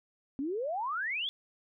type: exponential sweep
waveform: sine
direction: up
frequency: 259.1 to 3510 Hz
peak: -31 dBFS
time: 0.39-1.29 s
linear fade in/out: 0 ms
effects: none